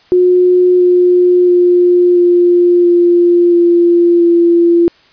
sine tone with pitch steps, 361.3 / 358 / 354.7 / 351.4 / 348.2 / 345 / 341.8 Hz, F#4 / F4 / F4 / F4 / F4 / F4 / F4, -41 / +43 / +27 / +11 / -5 / -21 / -37 cents, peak -5 dBFS, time 0.12-4.88 s, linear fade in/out 0 ms, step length 680 ms, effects white hiss -47 dBFS RMS until 5.12 s + resampled to 11025 Hz

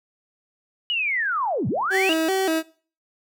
sine linear two-way sweep, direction down then up, 2960 to 99.7 to 2960 Hz, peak -21 dBFS, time 0.9-2.13 s, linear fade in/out 0 ms, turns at 1.68 s
30% pulse tone with vibrato, 350.5 Hz, F4, 6 cents sharp, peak -17 dBFS, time 1.9-2.63 s, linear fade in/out 50 ms, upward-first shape square, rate 2.6 Hz, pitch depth 150 cents each way
effects noise-tail reverb RT60 0.4 s tail -18 dB re dry

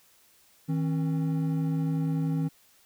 triangle tone pair together, 159.26 / 270 Hz, D#3 / C#4, +41 / -45 cents, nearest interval major sixth, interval 914 cents, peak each -24 / -29 dBFS, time 0.68-2.49 s, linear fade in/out 20 ms, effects white hiss -61 dBFS RMS until 2.85 s

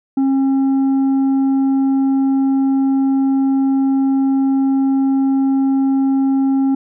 triangle tone with tanh clipping, 270 Hz, C#4, 45 cents flat, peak -13 dBFS, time 0.17-6.75 s, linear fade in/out 5 ms, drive 9 dB, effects none

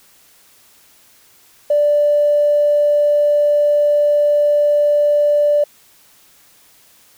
triangle tone with tanh clipping, 587.3 Hz, D5, in tune, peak -10 dBFS, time 1.7-5.64 s, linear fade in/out 5 ms, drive 2 dB, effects white hiss -50 dBFS RMS until 7.17 s

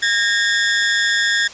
sawtooth ring-modulated tone, 1736 Hz, A6, 24 cents flat, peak -8 dBFS, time 0.02-1.48 s, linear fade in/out 10 ms, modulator 107 Hz, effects white hiss -37 dBFS RMS until 1.53 s + resampled to 16000 Hz

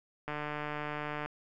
click train, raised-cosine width 0.5 ms, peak -22 dBFS, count 147, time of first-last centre 0.28-1.26 s, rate 149 Hz, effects none

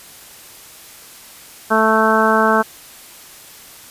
harmonic tone, 220 Hz, A3, in tune, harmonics 1 / 2 / 3 / 4 / 5 / 6 / 7, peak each -19 / -19 / -19 / -19 / -19 / -19 / -19 dBFS, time 1.7-2.63 s, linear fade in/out 20 ms, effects white hiss -40 dBFS RMS until 3.9 s + resampled to 32000 Hz

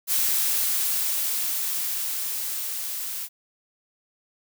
blue noise with level ramp, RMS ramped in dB -22 to -32 dBFS, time 0.07-3.29 s, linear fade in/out 50 ms, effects none

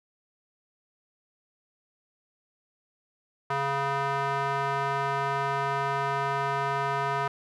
square tone with band-pass filter, 138.9 Hz, C#3, 4 cents sharp, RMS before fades -28 dBFS, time 3.5-7.28 s, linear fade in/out 5 ms, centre 1100 Hz, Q 1.8, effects none

